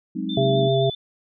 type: chord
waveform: sine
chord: Ab dominant seventh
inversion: third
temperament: equal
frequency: 185 / 207.7 / 261.6 / 311.1 Hz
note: Gb3 / Ab3 / C4 / Eb4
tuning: 0 / 0 / 0 / 0 cents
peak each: -30 dBFS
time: 0.15-0.68 s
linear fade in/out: 10 ms
type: tone with vibrato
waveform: sine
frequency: 3529 Hz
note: A7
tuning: 4 cents sharp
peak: -30 dBFS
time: 0.29-0.95 s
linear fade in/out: 5 ms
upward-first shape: sine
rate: 7.7 Hz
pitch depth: 24 cents each way
type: harmonic tone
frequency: 133.9 Hz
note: C3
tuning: 40 cents sharp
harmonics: 1 / 3 / 5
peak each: -21 / -21 / -21 dBFS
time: 0.37-0.9 s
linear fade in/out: 5 ms
effects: none